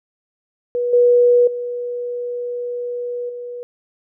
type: tone with level steps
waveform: sine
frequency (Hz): 486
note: B4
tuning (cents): -28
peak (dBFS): -17 / -9 / -22 / -27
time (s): 0.75-3.63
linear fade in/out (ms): 0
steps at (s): 0.93 / 1.47 / 3.29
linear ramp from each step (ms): 5
effects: none